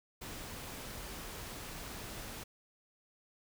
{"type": "noise", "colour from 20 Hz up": "pink", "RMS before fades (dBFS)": -45, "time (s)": [0.21, 2.44], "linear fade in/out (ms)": 10, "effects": []}